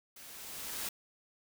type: noise with level ramp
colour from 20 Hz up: white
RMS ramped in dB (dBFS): -52 to -37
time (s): 0.16-0.89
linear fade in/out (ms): 5
effects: none